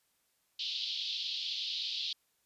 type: band-pass noise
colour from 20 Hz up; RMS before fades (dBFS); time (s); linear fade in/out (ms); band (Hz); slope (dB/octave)
pink; -37; 0.59-2.13; 5; 3100 to 4600; 48
effects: white hiss -75 dBFS RMS until 2.45 s + resampled to 32000 Hz